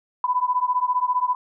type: beating tone pair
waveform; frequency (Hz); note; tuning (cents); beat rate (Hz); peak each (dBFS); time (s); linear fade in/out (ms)
sine; 990 / 1005; B5 / B5; +4 / +30; 15; -22; 0.24-1.35; 2
effects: none